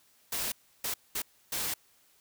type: noise bursts at uneven times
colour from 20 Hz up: white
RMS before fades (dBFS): -33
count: 4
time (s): 0.32-0.52 / 0.84-0.94 / 1.15-1.22 / 1.52-1.74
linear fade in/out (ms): 5
effects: white hiss -65 dBFS RMS until 2.2 s